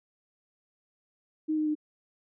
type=tone with pitch steps; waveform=sine; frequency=311.1 / 307.3 / 303.6 Hz; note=D#4 / D#4 / D#4; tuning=0 / -21 / -42 cents; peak=-25 dBFS; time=1.48-1.753 s; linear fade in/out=20 ms; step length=91 ms; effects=none